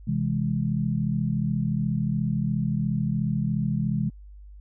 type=chord; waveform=sine; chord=C augmented; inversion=none; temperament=equal; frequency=130.81 / 164.81 / 207.7 Hz; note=C3 / E3 / G#3; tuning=0 / 0 / 0 cents; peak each=-27 dBFS; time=0.07-4.1 s; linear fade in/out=10 ms; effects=added 50 Hz sine -42 dBFS peak until 4.6 s